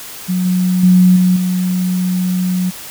sine tone with level steps, 182.4 Hz, F#3, 24 cents flat, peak -13 / -11 / -5 / -8 / -13 dBFS, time 0.28-2.71 s, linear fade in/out 20 ms, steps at 0.45 / 0.83 / 1.16 / 1.36 s, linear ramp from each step 5 ms, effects white hiss -31 dBFS RMS until 2.9 s

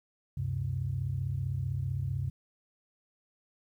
sine tone cluster, 71.8 / 96.4 / 132 Hz, D2 / G2 / C3, -39 / -28 / +16 cents, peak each -40 / -33 / -32 dBFS, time 0.37-2.3 s, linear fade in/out 5 ms, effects tanh soft clip ceiling -21 dBFS + 11-bit

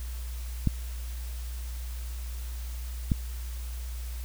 clicks, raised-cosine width 5 ms, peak -11 dBFS, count 2, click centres 0.673 / 3.118 s, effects added 60 Hz sine -33 dBFS peak until 4.24 s + white hiss -48 dBFS RMS until 4.24 s

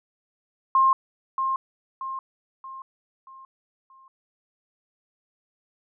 sine tone with echo, 1063 Hz, C6, 27 cents sharp, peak -15 dBFS, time 0.75-0.93 s, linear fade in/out 2 ms, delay 630 ms, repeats 5, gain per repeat -7 dB, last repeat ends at 4.08 s, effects none

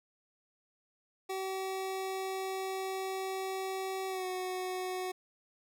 25% pulse tone with pitch glide, 381.2 to 369.1 Hz, G4 to F#4, -48 to -4 cents, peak -31 dBFS, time 1.29-5.12 s, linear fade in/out 10 ms, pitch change -56 cents, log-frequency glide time 4.08-4.26 s, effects none

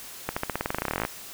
accelerating click train, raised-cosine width 0.5 ms, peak -11 dBFS, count 21, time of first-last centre 0.29-1.051 s, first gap 75 ms, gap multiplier 0.92, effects white hiss -42 dBFS RMS until 1.33 s

